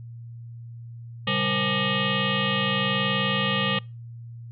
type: tone with frequency modulation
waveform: sine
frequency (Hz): 1537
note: G6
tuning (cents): -35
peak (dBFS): -21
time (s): 1.27-3.79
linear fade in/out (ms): 5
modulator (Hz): 335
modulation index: 5.5
effects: noise-tail reverb RT60 0.3 s tail -26 dB re dry + added 117 Hz sine -37 dBFS peak until 4.51 s